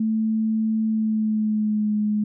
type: tone with pitch glide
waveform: sine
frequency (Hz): 220 to 210.8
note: A3 to G#3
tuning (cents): 0 to +26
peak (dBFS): -19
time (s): 0-2.24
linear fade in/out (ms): 5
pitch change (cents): -74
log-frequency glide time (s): 0.85-1.94
effects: none